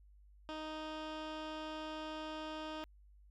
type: tone with low-pass filter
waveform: 15% pulse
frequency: 311.1 Hz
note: D#4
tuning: in tune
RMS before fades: -44 dBFS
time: 0.49-2.84 s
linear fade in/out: 0 ms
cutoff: 3800 Hz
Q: 1.3
effects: added 50 Hz sine -59 dBFS peak until 3.3 s